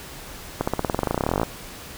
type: accelerating click train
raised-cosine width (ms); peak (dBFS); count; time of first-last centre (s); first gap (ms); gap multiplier
1; -7; 24; 0.61-1.432; 65; 0.94
effects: pink hiss -39 dBFS RMS until 1.97 s